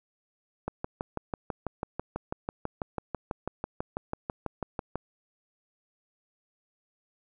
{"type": "click train", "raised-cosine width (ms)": 1, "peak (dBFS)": -17, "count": 27, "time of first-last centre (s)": [0.68, 4.956], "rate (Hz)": 6.08, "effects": []}